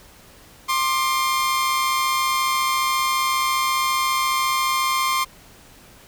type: tone pair together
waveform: sawtooth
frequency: 1058 / 1192.6 Hz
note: C6 / D6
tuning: +19 / +26 cents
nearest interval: major second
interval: 207 cents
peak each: -16 / -22 dBFS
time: 0.68-5.25 s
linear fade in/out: 20 ms
effects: pink hiss -48 dBFS RMS until 6.07 s